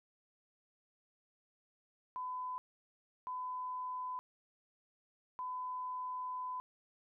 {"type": "tone bursts at uneven times", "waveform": "sine", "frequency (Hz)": 1007, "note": "B5", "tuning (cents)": 33, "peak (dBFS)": -38, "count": 3, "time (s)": [[2.16, 2.58], [3.27, 4.19], [5.39, 6.6]], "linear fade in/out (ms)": 0, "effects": []}